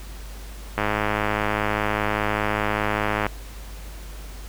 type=click train; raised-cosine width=0.5 ms; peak=-7 dBFS; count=262; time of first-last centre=0.78-3.266 s; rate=105 Hz; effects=added 50 Hz sine -35 dBFS peak until 4.48 s + pink hiss -44 dBFS RMS until 4.48 s